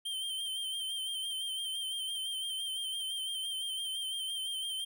square tone with vibrato, 3136 Hz, G7, in tune, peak -35 dBFS, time 0.05-4.85 s, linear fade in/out 10 ms, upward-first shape sine, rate 5.9 Hz, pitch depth 40 cents each way, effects none

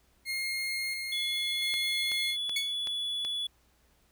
30% pulse tone with tremolo, 2137 Hz, C7, 36 cents sharp, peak -28 dBFS, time 0.25-2.37 s, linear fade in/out 50 ms, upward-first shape square, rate 0.73 Hz, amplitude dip 30%
triangle tone, 3418 Hz, G#7, 49 cents sharp, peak -29 dBFS, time 1.12-3.47 s, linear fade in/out 5 ms
click train, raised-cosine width 0.2 ms, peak -23 dBFS, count 5, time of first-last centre 1.74-3.249 s, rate 2.65 Hz
sawtooth tone with exponential decay, 2215 Hz, C#7, 2 cents flat, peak -23 dBFS, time 2.56-2.75 s, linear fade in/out 5 ms, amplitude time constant 41 ms
effects added 60 Hz sine -68 dBFS peak until 4.11 s + pink hiss -68 dBFS RMS until 4.11 s

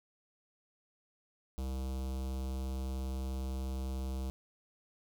square tone with notch filter, 65.5 Hz, C2, 2 cents sharp, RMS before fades -37 dBFS, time 1.58-4.3 s, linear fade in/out 0 ms, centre 1800 Hz, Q 0.71, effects none

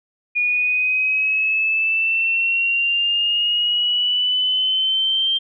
sine exponential sweep, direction up, 2441 to 3162 Hz, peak -16 dBFS, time 0.35-5.39 s, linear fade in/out 20 ms, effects none

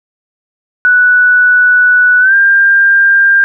sine tone with pitch glide, 1480 to 1595.4 Hz, F#6 to G6, 0 to +30 cents, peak -4 dBFS, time 0.85-3.44 s, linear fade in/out 0 ms, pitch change +130 cents, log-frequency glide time 2.2-2.34 s, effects none

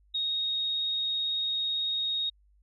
sine tone with vibrato, 3742 Hz, A#7, 6 cents sharp, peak -27 dBFS, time 0.14-2.3 s, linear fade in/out 10 ms, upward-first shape sine, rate 18 Hz, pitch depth 8 cents each way, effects added 50 Hz sine -60 dBFS peak until 2.62 s

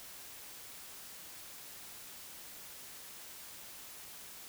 silence, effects white hiss -50 dBFS RMS until 4.48 s

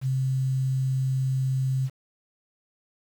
sine tone with quantisation, 131.8 Hz, C3, 13 cents sharp, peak -22 dBFS, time 0.01-1.9 s, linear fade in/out 50 ms, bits 8, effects none

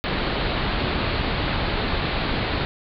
pink low-pass noise, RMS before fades -24 dBFS, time 0.04-2.65 s, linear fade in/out 0 ms, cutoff 4500 Hz, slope 96 dB/octave, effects none

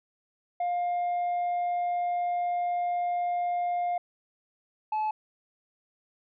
sine tone pair in turn, 706 / 861.3 Hz, F5 / A5, +19 / -37 cents, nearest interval minor third, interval 344 cents, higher second, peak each -23 dBFS, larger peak neither, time 0.6-3.98 / 4.92-5.11 s, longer first, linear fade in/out 5 ms, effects tanh soft clip ceiling -25 dBFS

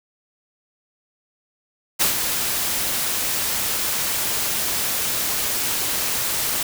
white noise with ADSR envelope, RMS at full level -17 dBFS, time 1.99-6.63 s, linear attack 23 ms, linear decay 120 ms, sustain -6 dB, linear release 4 ms, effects none

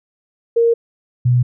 sine tone pair in turn, 464.8 / 123.39 Hz, A#4 / B2, -5 / -1 cents, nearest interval octave + major seventh, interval 2296 cents, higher first, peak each -10 dBFS, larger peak neither, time 0.56-0.74 / 1.25-1.43 s, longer neither, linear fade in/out 10 ms, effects none

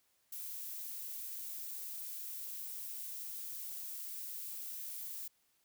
violet noise, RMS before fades -44 dBFS, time 0.32-5.28 s, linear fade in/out 5 ms, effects white hiss -75 dBFS RMS until 5.64 s

